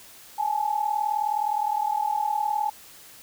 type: tone pair together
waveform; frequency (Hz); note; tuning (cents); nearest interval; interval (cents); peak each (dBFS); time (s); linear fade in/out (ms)
sine; 830.6 / 870; G#5 / A5; 0 / -20; minor second; 80; -25 / -26; 0.38-2.7; 10
effects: white hiss -48 dBFS RMS until 3.22 s